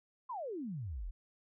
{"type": "exponential sweep", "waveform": "sine", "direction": "down", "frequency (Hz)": [1088, 35.62], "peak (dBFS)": -38, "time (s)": [0.29, 1.11], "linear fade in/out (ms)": 10, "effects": []}